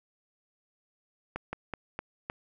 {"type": "slowing click train", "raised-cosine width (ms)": 0.5, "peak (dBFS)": -19, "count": 5, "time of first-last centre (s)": [1.36, 2.299], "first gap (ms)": 170, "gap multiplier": 1.22, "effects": []}